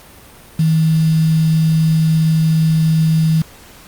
sine tone with quantisation, 159.7 Hz, D#3, 45 cents sharp, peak -10 dBFS, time 0.59-3.42 s, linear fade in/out 5 ms, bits 5, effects pink hiss -41 dBFS RMS until 3.87 s + Opus 48 kbps

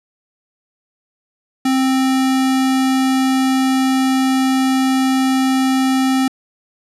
sine tone with sample-and-hold, 263.3 Hz, C4, 11 cents sharp, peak -12 dBFS, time 1.65-6.28 s, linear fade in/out 5 ms, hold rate 1050 Hz, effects low-pass 11000 Hz 12 dB/octave

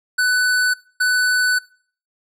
square tone bursts at uneven times, 1496 Hz, F#6, 19 cents sharp, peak -15 dBFS, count 2, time 0.18-0.74 / 1-1.59 s, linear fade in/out 10 ms, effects noise-tail reverb RT60 0.5 s tail -23 dB re dry + low-pass 12000 Hz 12 dB/octave

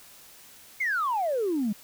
sine exponential sweep, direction down, 2217 to 196 Hz, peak -23 dBFS, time 0.8-1.73 s, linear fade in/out 10 ms, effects tanh soft clip ceiling -20 dBFS + white hiss -51 dBFS RMS until 1.83 s

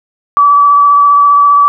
sine tone with vibrato, 1150 Hz, D6, 37 cents flat, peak -3 dBFS, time 0.37-1.68 s, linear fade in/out 0 ms, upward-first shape sine, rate 15 Hz, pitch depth 12 cents each way, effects none

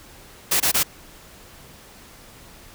white noise bursts, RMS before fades -19 dBFS, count 3, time 0.51-0.833 s, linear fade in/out 10 ms, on 93 ms, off 22 ms, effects pink hiss -46 dBFS RMS until 2.74 s

